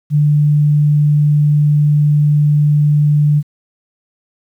sine tone, 148.1 Hz, D3, 15 cents sharp, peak -8 dBFS, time 0.1-3.43 s, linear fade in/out 50 ms, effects 8-bit

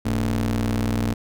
30% pulse ring-modulated tone, 60.7 Hz, B1, 29 cents flat, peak -15 dBFS, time 0.05-1.14 s, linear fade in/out 10 ms, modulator 162 Hz, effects none

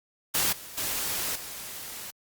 white noise with level steps, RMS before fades -25 / -43 / -30 / -39 dBFS, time 0.34-2.11 s, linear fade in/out 10 ms, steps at 0.52 / 0.77 / 1.35 s, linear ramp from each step 10 ms, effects Opus 48 kbps

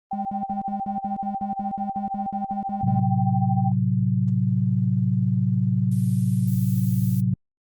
sine tone with tremolo, 782 Hz, G5, 4 cents flat, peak -23 dBFS, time 0.11-3.72 s, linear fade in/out 5 ms, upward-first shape sine, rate 13 Hz, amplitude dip 85%
triangle tone bursts, 204.4 Hz, G#3, 27 cents flat, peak -26 dBFS, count 16, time 0.13-2.995 s, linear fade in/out 0 ms, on 120 ms, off 63 ms
sine chord, F# diminished, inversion first, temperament equal with one note detuned, 110.83 / 130.81 / 185 Hz, A2 / C3 / F#3, +13 / 0 / 0 cents, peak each -23 dBFS, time 2.83-7.34 s, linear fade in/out 5 ms
violet noise, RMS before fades -40 dBFS, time 5.91-7.21 s, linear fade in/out 10 ms
effects Opus 32 kbps

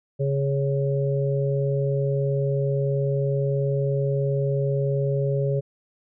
harmonic tone, 138.5 Hz, C#3, 1 cent flat, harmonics 1 / 3 / 4, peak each -22 / -27 / -28 dBFS, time 0.19-5.61 s, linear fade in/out 20 ms, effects none

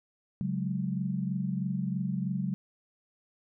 sine chord, C# suspended fourth, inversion none, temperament just, 138.59 / 184.79 / 207.9 Hz, C#3 / F#3 / G#3, 0 / -2 / +2 cents, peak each -34 / -31 / -35 dBFS, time 0.41-2.54 s, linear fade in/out 0 ms, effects none

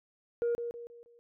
sine tone with echo, 472.6 Hz, A#4, 24 cents sharp, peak -25 dBFS, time 0.42-0.55 s, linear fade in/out 0 ms, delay 160 ms, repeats 4, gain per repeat -8 dB, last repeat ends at 1.19 s, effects tanh soft clip ceiling -25 dBFS

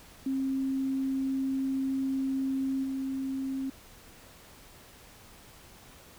sine tone with level steps, 267.4 Hz, C4, 38 cents sharp, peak -27 / -30 dBFS, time 0.26-3.7 s, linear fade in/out 5 ms, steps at 2.83 s, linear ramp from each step 10 ms, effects pink hiss -53 dBFS RMS until 6.18 s

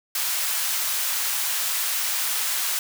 white high-pass noise, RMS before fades -25 dBFS, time 0.15-2.79 s, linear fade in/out 2 ms, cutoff 940 Hz, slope 12 dB/octave, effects none

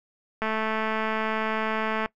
click train, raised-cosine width 0.5 ms, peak -13 dBFS, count 360, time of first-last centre 0.42-2.059 s, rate 219 Hz, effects noise-tail reverb RT60 0.1 s tail -21 dB re dry

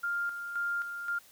sine tone with tremolo, 1400 Hz, F6, 4 cents sharp, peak -29 dBFS, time 0.03-1.19 s, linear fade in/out 10 ms, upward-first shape square, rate 1.9 Hz, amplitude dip 55%, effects white hiss -58 dBFS RMS until 1.31 s

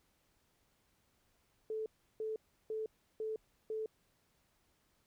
sine tone bursts, 437.2 Hz, A4, 11 cents flat, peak -36 dBFS, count 5, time 1.7-3.86 s, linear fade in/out 2 ms, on 160 ms, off 340 ms, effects pink hiss -75 dBFS RMS until 5.06 s

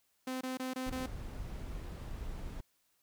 sawtooth tone bursts, 257.8 Hz, C4, 26 cents flat, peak -32 dBFS, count 5, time 0.27-1.062 s, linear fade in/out 5 ms, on 140 ms, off 23 ms
brown noise, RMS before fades -42 dBFS, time 0.86-2.61 s, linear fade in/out 10 ms
effects white hiss -75 dBFS RMS until 3.02 s

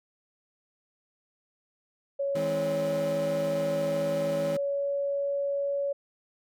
sine tone with pitch glide, 557 to 562.2 Hz, C#5 to C#5, +8 to +24 cents, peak -26 dBFS, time 2.19-5.93 s, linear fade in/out 10 ms, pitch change +16 cents, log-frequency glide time 2.32-3.22 s
30% pulse chord, E augmented, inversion none, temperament equal with one note detuned, 161.24 / 207.7 / 261.6 Hz, E3 / G#3 / B#3, -38 / 0 / 0 cents, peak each -32 / -36 / -36 dBFS, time 2.35-4.57 s, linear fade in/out 5 ms
effects none

